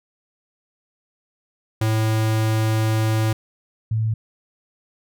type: tone pair in turn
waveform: square / sine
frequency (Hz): 110 / 110.64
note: A2 / A2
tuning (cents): 0 / +10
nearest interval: unison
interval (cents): 10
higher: second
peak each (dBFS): -18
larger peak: neither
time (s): 1.81-3.33 / 3.91-4.14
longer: first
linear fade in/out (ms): 5
effects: none